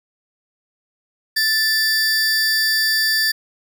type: tone pair together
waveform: 45% pulse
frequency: 1760 / 4680 Hz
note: A6 / D8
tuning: 0 / -7 cents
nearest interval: octave + perfect fourth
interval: 1693 cents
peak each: -18 dBFS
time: 1.36-3.32 s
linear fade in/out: 10 ms
effects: none